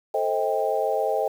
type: chord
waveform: sine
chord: A half-diminished seventh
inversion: none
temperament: just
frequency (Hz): 440 / 528 / 633.6 / 792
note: A4 / C5 / Eb5 / G5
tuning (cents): 0 / +16 / +31 / +18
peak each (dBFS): -27 / -27 / -26 / -27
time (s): 0.14-1.28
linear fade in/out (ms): 5
effects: 8-bit